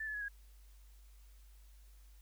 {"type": "tone with pitch steps", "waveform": "sine", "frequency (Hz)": [1760, 1719.8, 1680.5, 1642.1], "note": ["A6", "A6", "G#6", "G#6"], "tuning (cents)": [0, -40, 20, -20], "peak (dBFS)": -38, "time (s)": [0, 0.284], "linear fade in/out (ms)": 5, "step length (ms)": 71, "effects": ["added 50 Hz sine -56 dBFS peak until 2.21 s", "white hiss -70 dBFS RMS until 2.21 s"]}